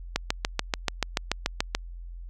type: click train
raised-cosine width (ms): 0.2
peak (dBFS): -6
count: 12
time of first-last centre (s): 0.16-1.75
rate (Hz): 6.92
effects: added 43 Hz sine -37 dBFS peak until 2.29 s